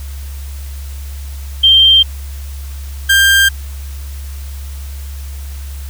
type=tone pair in turn; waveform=sine / 30% pulse; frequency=3159 / 1589.6 Hz; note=G7 / G6; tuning=+13 / +24 cents; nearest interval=octave; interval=1189 cents; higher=first; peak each=-4 dBFS; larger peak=neither; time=1.63-2.03 / 3.09-3.49 s; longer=neither; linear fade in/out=10 ms; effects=added 69 Hz sine -23 dBFS peak until 5.89 s + white hiss -38 dBFS RMS until 5.89 s